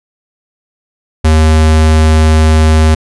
square tone, 78.5 Hz, D#2, 16 cents sharp, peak -5 dBFS, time 1.24-2.95 s, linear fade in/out 10 ms, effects resampled to 24000 Hz

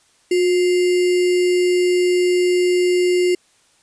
sine tone with sample-and-hold, 360 Hz, F#4, 47 cents flat, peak -13 dBFS, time 0.31-3.35 s, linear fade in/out 5 ms, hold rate 2450 Hz, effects white hiss -57 dBFS RMS until 3.82 s + resampled to 22050 Hz

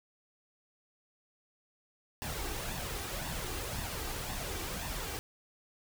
pink noise with flanger, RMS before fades -38 dBFS, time 2.22-5.19 s, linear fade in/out 0 ms, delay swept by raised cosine 1.1 to 2.6 ms, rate 1.9 Hz, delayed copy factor +0.5, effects none

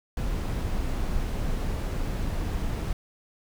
brown noise, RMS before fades -28 dBFS, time 0.17-2.93 s, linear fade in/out 2 ms, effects none

